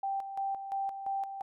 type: tone with tremolo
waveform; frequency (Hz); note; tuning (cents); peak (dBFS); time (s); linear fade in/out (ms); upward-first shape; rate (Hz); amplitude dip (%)
sine; 784; G5; 0; -30; 0.03-1.42; 5; square; 2.9; 60
effects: none